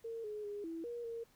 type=tone with pitch steps; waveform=sine; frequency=456.9 / 422 / 410.6 / 329.1 / 474.9 / 461.9 Hz; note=A#4 / G#4 / G#4 / E4 / A#4 / A#4; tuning=-35 / +28 / -20 / -3 / +32 / -16 cents; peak=-40 dBFS; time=0.04-1.24 s; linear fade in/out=10 ms; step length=200 ms; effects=pink hiss -69 dBFS RMS until 1.35 s